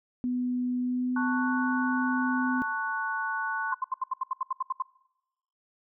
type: tone with pitch glide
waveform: sine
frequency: 248.5 to 254.6 Hz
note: B3 to C4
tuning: +11 to -47 cents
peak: -26 dBFS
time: 0.24-2.62 s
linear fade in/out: 0 ms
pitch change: +42 cents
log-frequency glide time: 0.79-1.5 s
type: chord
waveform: sine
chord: F# minor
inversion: first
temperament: just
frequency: 888 / 1110 / 1480 Hz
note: A5 / C#6 / F#6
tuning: +16 / +2 / 0 cents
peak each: -34 / -34 / -31 dBFS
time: 1.16-3.74 s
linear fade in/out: 5 ms
type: tone bursts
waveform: sine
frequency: 1046.5 Hz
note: C6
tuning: in tune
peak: -25 dBFS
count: 12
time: 3.72-4.823 s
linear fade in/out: 5 ms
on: 25 ms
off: 73 ms
effects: noise-tail reverb RT60 1.0 s tail -24 dB re dry